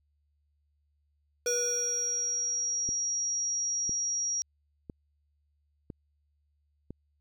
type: tone with exponential decay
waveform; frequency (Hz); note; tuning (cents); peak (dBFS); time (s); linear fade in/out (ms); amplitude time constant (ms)
square; 483.4; B4; -37; -29; 1.46-3.07; 2; 350
type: tone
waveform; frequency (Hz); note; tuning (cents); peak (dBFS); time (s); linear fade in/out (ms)
sine; 5680; F8; +28; -28; 1.47-4.42; 0
type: click train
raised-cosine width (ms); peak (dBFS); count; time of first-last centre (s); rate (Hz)
3; -27; 5; 2.89-6.906; 0.996
effects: added 73 Hz sine -70 dBFS peak until 7.2 s